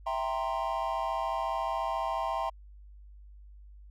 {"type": "chord", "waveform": "triangle", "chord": "C dominant seventh", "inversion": "first", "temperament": "equal", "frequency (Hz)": [659.3, 784, 932.3, 1046.5], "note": ["E5", "G5", "Bb5", "C6"], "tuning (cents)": [0, 0, 0, 0], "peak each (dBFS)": -33, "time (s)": [0.06, 2.5], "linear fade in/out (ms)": 10, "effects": ["added 50 Hz sine -48 dBFS peak until 3.9 s"]}